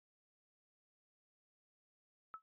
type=tone with exponential decay; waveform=sine; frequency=1300 Hz; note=E6; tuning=24 cents flat; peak=-40 dBFS; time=2.34-2.42 s; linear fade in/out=0 ms; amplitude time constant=17 ms; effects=tanh soft clip ceiling -38 dBFS + resampled to 8000 Hz